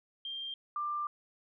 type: tone pair in turn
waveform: sine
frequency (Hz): 3184 / 1187.8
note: G7 / D6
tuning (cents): +26 / +19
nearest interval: octave + perfect fourth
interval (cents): 1707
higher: first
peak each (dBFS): -37 / -32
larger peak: second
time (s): 0.25-0.54 / 0.76-1.07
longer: second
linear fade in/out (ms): 2
effects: none